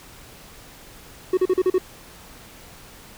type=tone bursts; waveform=triangle; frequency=370 Hz; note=F#4; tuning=in tune; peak=-13 dBFS; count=6; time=1.33-1.783 s; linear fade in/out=5 ms; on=43 ms; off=39 ms; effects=pink hiss -45 dBFS RMS until 3.17 s